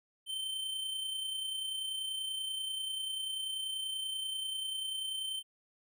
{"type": "tone with amplitude modulation", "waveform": "square", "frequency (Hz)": 3100, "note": "G7", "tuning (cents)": -20, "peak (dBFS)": -34, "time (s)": [0.26, 5.43], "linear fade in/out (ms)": 50, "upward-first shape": "sine", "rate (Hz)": 30.3, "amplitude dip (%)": 40, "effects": []}